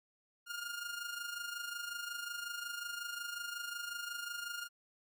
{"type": "tone with amplitude modulation", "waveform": "sawtooth", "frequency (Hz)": 1414, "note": "F6", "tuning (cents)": 21, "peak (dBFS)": -34, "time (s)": [0.46, 4.69], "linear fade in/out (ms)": 50, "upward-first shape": "sine", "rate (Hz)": 25.5, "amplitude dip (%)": 60, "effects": []}